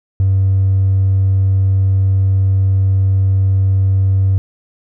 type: tone with hard clipping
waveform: sine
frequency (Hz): 96.3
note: G2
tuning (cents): -30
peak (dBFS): -10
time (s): 0.2-4.38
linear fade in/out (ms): 0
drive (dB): 1
effects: none